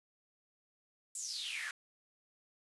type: noise with high-pass filter sweep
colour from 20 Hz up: pink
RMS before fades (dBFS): -41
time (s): 1.15-1.71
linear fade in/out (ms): 2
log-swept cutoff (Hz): 8100 to 1500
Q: 7.4
effects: resampled to 24000 Hz